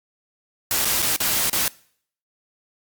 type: noise with dropouts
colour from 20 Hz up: white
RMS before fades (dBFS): -21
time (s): 0.71-1.68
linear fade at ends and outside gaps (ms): 1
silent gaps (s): 0.848-0.853 / 1.021-1.025 / 1.163-1.203 / 1.498-1.529
effects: noise-tail reverb RT60 0.6 s tail -23 dB re dry + Opus 48 kbps